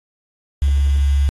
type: tone with quantisation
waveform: sine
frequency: 70 Hz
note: C#2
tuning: 18 cents sharp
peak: -12 dBFS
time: 0.62-1.29 s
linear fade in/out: 0 ms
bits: 6
effects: AAC 32 kbps